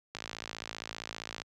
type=click train; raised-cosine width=0.2 ms; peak=-20 dBFS; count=71; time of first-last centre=0.15-1.418 s; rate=55.2 Hz; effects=high-pass 80 Hz 12 dB/octave